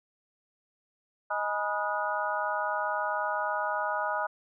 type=harmonic tone with a mistuned harmonic; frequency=207.7 Hz; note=G#3; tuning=in tune; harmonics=3 / 4 / 5 / 6 / 7; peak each=-34 / -34 / -34 / -34 / -34 dBFS; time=1.3-4.27 s; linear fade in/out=10 ms; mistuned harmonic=5; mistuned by=-110 cents; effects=none